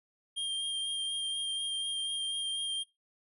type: tone with vibrato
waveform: square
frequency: 3201 Hz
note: G7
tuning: 36 cents sharp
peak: -32 dBFS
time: 0.36-2.84 s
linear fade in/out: 20 ms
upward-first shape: sine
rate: 4.1 Hz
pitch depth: 14 cents each way
effects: noise-tail reverb RT60 0.2 s tail -20 dB re dry + resampled to 32000 Hz